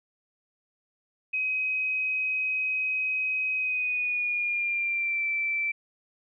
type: tone with pitch glide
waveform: sine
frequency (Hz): 2528 to 2332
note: D#7 to D7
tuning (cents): +27 to -13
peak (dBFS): -25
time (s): 1.33-5.72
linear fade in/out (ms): 10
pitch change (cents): -140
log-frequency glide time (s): 3.56-5.26
effects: none